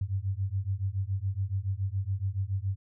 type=beating tone pair; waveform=sine; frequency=93.7 / 100.8 Hz; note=F#2 / G2; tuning=+22 / +49 cents; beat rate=7.1 Hz; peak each=-31 dBFS; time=0.01-2.76 s; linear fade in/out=5 ms; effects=none